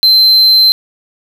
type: tone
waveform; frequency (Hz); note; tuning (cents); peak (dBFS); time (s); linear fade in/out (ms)
triangle; 4100; C8; -36; -3; 0.03-0.72; 0
effects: none